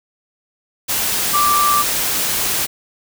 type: tone in noise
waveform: sine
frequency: 1174.7 Hz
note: D6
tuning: in tune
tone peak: -13 dBFS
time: 1.33-1.83 s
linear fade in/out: 20 ms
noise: white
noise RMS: -19 dBFS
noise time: 0.88-2.67 s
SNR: +3 dB
effects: none